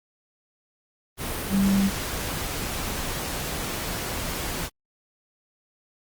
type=tone in noise; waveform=sine; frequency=196 Hz; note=G3; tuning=in tune; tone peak=-18 dBFS; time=1.5-1.91 s; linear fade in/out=50 ms; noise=pink; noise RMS=-30 dBFS; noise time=1.17-4.7 s; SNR=+9 dB; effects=Opus 32 kbps